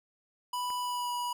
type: tone with pitch glide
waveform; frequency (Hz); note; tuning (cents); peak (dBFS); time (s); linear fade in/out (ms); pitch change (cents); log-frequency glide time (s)
square; 987.8 to 973.6; B5 to B5; 0 to -25; -32; 0.53-1.33; 5; -25; 0.8-1.13
type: click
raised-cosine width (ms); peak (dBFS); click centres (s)
0.5; -32; 0.703
effects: none